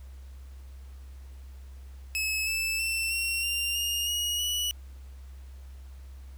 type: tone with pitch steps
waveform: sawtooth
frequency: 2585 / 2633 / 2682 / 2732 / 2783 / 2835 / 2888 / 2942 Hz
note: E7 / E7 / E7 / F7 / F7 / F7 / F#7 / F#7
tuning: -34 / -3 / +29 / -39 / -7 / +25 / -43 / -11 cents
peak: -24 dBFS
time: 2.15-4.71 s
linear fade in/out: 0 ms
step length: 320 ms
effects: added 66 Hz sine -42 dBFS peak until 6.37 s + pink hiss -61 dBFS RMS until 6.37 s